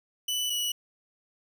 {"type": "tone pair in turn", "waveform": "sawtooth", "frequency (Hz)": [2979, 2938], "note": ["F#7", "F#7"], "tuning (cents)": [11, -13], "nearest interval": "unison", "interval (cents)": 24, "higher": "first", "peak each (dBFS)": -24, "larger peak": "neither", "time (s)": [[0.28, 0.5], [0.5, 0.72]], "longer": "neither", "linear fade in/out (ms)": 5, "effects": []}